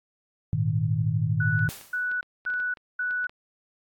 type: chord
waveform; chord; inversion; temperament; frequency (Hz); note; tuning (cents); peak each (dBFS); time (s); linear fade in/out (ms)
sine; Ab suspended second; none; equal; 103.83 / 116.54 / 155.56; Ab2 / Bb2 / Eb3; 0 / 0 / 0; -27 / -26 / -26; 0.53-1.69; 0
type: tone bursts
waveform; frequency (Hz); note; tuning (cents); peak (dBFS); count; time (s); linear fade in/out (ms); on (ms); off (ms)
sine; 1480; F#6; 0; -25; 4; 1.4-3.27; 5; 280; 250
type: clicks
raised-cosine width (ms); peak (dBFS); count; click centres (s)
0.3; -31; 12; 1.592 / 1.812 / 2.115 / 2.229 / 2.452 / 2.502 / 2.539 / 2.601 / 2.772 / 3.109 / 3.243 / 3.295
type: noise with exponential decay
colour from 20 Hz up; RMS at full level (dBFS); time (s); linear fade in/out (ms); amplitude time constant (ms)
white; -36; 1.69-2.14; 5; 96
effects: AAC 64 kbps